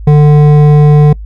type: tone with hard clipping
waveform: sine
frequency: 148.5 Hz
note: D3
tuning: 20 cents sharp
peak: -3 dBFS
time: 0.07-1.13 s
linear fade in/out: 5 ms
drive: 10 dB
effects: noise-tail reverb RT60 0.1 s tail -24 dB re dry + added 52 Hz sine -21 dBFS peak until 1.25 s